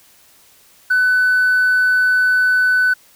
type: tone with hard clipping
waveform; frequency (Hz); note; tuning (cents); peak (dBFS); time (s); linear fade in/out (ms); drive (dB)
triangle; 1500; F#6; +23; -11; 0.9-2.94; 10; 2
effects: white hiss -50 dBFS RMS until 3.15 s